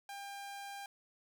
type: tone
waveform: sawtooth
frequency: 799 Hz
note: G5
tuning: 33 cents sharp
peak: -40 dBFS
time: 0.09-0.86 s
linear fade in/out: 2 ms
effects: none